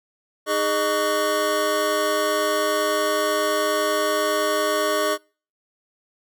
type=tone cluster; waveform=square; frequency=310.6 / 412.7 / 613 / 1127 / 1483 Hz; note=D#4 / G#4 / D#5 / C#6 / F#6; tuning=-3 / -11 / -26 / +28 / +4 cents; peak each=-32 / -27 / -24 / -26 / -32 dBFS; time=0.46-5.18 s; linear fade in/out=50 ms; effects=noise-tail reverb RT60 0.4 s tail -26 dB re dry

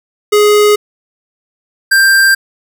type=tone pair in turn; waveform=square; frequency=417.4 / 1581.4 Hz; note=G#4 / G6; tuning=+9 / +15 cents; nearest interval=octave + major seventh; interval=2306 cents; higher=second; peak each=-6 dBFS; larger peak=neither; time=0.32-0.76 / 1.91-2.35 s; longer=neither; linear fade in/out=10 ms; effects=none

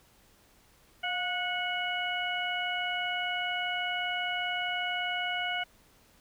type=harmonic tone with a mistuned harmonic; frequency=733 Hz; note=F#5; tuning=16 cents flat; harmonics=1 / 2 / 3 / 4; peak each=-35 / -35 / -35 / -35 dBFS; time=1.03-5.64 s; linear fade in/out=10 ms; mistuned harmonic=1; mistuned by=-50 cents; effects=pink hiss -62 dBFS RMS until 6.2 s

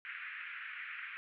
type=band-pass noise; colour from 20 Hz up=white; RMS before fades=-45 dBFS; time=0.05-1.17 s; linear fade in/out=0 ms; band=1400 to 2500 Hz; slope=48 dB/octave; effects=none

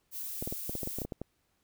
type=noise; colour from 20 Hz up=violet; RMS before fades=-39 dBFS; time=0.11-1.06 s; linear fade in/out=50 ms
type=clicks; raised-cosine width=2 ms; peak=-23 dBFS; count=12; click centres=0.425 / 0.475 / 0.525 / 0.695 / 0.753 / 0.832 / 0.874 / 0.986 / 1.018 / 1.05 / 1.122 / 1.216 s
effects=pink hiss -75 dBFS RMS until 1.63 s

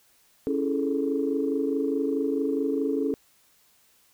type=chord; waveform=sine; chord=A major seventh; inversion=first; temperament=equal; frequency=277.2 / 329.6 / 415.3 / 440 Hz; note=C#4 / E4 / G#4 / A4; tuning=0 / 0 / 0 / 0 cents; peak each=-26 / -32 / -31 / -28 dBFS; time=0.47-3.14 s; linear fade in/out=0 ms; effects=tanh soft clip ceiling -13 dBFS + white hiss -62 dBFS RMS until 4.13 s

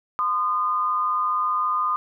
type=tone pair together; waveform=sine; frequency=1029.3 / 1224 Hz; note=C6 / D#6; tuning=-29 / -29 cents; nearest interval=minor third; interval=300 cents; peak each=-26 / -21 dBFS; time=0.19-1.96 s; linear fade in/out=0 ms; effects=none

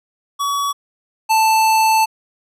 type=tone pair in turn; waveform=square; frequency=1132 / 881.7 Hz; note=C#6 / A5; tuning=+36 / +3 cents; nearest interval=major third; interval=433 cents; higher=first; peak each=-18 / -12 dBFS; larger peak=second; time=0.39-0.73 / 1.29-2.06 s; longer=second; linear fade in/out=20 ms; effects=resampled to 32000 Hz

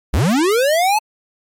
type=linear sweep; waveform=square; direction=up; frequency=44.99 to 877 Hz; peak=-13 dBFS; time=0.13-0.99 s; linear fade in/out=10 ms; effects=MP3 64 kbps

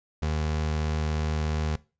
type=tone pair together; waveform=square; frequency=77 / 154 Hz; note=D#2 / D#3; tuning=-17 / -17 cents; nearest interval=octave; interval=1200 cents; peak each=-27 / -32 dBFS; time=0.22-1.76 s; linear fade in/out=5 ms; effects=noise-tail reverb RT60 0.3 s tail -20 dB re dry + resampled to 16000 Hz

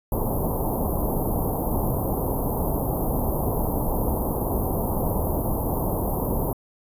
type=band-stop noise; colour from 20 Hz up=pink; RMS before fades=-24 dBFS; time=0.12-6.53 s; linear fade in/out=2 ms; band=980 to 12000 Hz; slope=48 dB/octave; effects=resampled to 32000 Hz

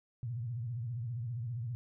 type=tone with vibrato; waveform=sine; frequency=118.4 Hz; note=A#2; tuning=27 cents sharp; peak=-35 dBFS; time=0.23-1.75 s; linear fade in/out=0 ms; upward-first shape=sine; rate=15 Hz; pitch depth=140 cents each way; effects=none

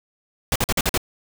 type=noise bursts; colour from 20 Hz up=pink; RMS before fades=-20 dBFS; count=6; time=0.52-0.977 s; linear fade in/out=2 ms; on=37 ms; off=47 ms; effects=none

